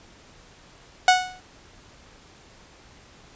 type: tone with exponential decay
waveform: sawtooth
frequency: 736 Hz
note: F#5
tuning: 9 cents flat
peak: -6 dBFS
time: 1.08-1.4 s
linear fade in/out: 2 ms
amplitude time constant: 69 ms
effects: pink hiss -51 dBFS RMS until 3.35 s + resampled to 16000 Hz